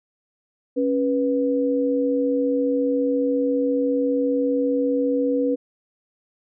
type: tone pair together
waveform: sine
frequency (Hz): 275.5 / 490.1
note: C#4 / B4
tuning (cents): -11 / -13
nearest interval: minor seventh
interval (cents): 998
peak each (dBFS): -21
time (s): 0.76-5.56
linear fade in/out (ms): 20
effects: none